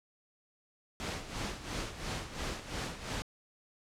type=noise with tremolo; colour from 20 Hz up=pink; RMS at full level=-36 dBFS; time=1-3.22 s; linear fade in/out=0 ms; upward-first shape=sine; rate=2.9 Hz; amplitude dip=70%; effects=low-pass 7000 Hz 12 dB/octave